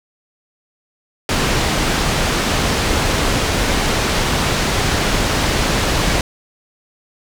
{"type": "low-pass noise", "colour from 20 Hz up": "pink", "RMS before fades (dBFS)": -17, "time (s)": [1.29, 6.21], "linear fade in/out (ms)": 2, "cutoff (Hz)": 6700, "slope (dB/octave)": 12, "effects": []}